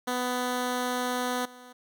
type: tone with level steps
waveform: 10% pulse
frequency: 248.9 Hz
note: B3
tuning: 14 cents sharp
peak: -19 / -38 dBFS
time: 0.07-1.73 s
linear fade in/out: 10 ms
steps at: 1.45 s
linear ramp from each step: 5 ms
effects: none